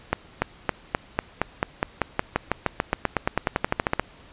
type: accelerating click train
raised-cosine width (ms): 0.5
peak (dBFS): -5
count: 27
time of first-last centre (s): 0.13-3.996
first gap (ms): 290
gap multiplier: 0.94
effects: pink hiss -50 dBFS RMS until 4.32 s + resampled to 8000 Hz